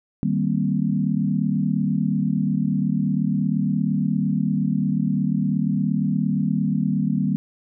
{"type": "chord", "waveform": "sine", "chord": "C minor seventh", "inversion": "first", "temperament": "equal", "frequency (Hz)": [155.56, 196, 233.1, 261.6], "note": ["Eb3", "G3", "Bb3", "C4"], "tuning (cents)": [0, 0, 0, 0], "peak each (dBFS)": [-24, -22, -25, -28], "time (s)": [0.23, 7.36], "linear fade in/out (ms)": 0, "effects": []}